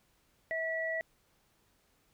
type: tone pair together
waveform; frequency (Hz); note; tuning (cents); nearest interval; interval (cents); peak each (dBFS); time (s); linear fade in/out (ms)
sine; 649 / 1944.8; E5 / B6; -27 / -27; octave + perfect fifth; 1900; -35 / -34; 0.51-1.01; 0
effects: pink hiss -71 dBFS RMS until 2.13 s